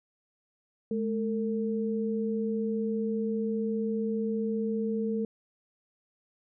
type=tone pair together; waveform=sine; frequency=213.6 / 452.5 Hz; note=G#3 / A4; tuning=+49 / +48 cents; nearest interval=octave + minor second; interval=1299 cents; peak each=-29 / -31 dBFS; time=0.91-5.25 s; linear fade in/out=2 ms; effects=none